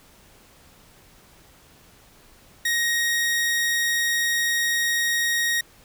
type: tone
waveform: sawtooth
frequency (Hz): 1876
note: A#6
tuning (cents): +11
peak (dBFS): -17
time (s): 2.65-5.61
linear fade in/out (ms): 5
effects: pink hiss -53 dBFS RMS until 5.84 s